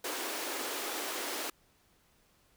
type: high-pass noise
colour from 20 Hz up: pink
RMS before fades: -37 dBFS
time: 0.04-1.5 s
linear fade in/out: 5 ms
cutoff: 280 Hz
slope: 48 dB/octave
effects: pink hiss -68 dBFS RMS until 2.56 s